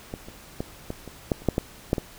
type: clicks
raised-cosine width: 2 ms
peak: -18 / -26 / -15 / -17 / -24 / -8 / -30 / -6 / -9 / -7 / -14 dBFS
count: 11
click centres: 0.139 / 0.285 / 0.605 / 0.904 / 1.077 / 1.318 / 1.42 / 1.487 / 1.581 / 1.931 / 1.982 s
effects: pink hiss -47 dBFS RMS until 2.18 s